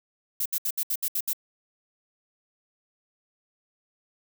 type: noise bursts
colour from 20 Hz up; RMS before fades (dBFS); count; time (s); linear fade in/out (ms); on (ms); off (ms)
violet; -27; 8; 0.4-1.332; 5; 57; 68
effects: none